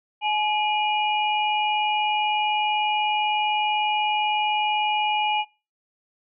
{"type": "tone cluster", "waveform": "sine", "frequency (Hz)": [846, 2418, 2901], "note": ["G#5", "D7", "F#7"], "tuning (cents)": [32, 50, -35], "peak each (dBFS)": [-22, -27, -29], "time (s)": [0.21, 5.45], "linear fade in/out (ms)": 50, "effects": ["noise-tail reverb RT60 0.3 s tail -22 dB re dry"]}